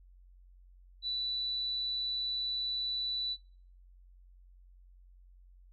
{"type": "tone", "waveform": "sine", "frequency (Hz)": 3965, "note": "B7", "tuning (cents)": 6, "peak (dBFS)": -32, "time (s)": [1.02, 3.37], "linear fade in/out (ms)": 50, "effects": ["noise-tail reverb RT60 0.5 s tail -22 dB re dry", "added 45 Hz sine -55 dBFS peak until 5.72 s"]}